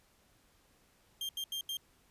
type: tone bursts at uneven times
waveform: 40% pulse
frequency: 3187 Hz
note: G7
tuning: 28 cents sharp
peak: -35 dBFS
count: 4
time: 1.21-1.29 / 1.37-1.44 / 1.52-1.61 / 1.69-1.77 s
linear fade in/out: 2 ms
effects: pink hiss -68 dBFS RMS until 2.1 s + resampled to 32000 Hz